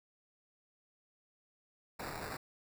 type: noise with sample-and-hold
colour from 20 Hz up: white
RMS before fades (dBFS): -43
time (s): 1.99-2.37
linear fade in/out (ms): 5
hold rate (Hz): 3150
effects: none